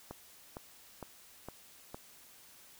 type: click train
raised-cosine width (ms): 1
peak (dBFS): -28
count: 5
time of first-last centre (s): 0.11-1.945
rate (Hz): 2.18
effects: white hiss -58 dBFS RMS until 2.79 s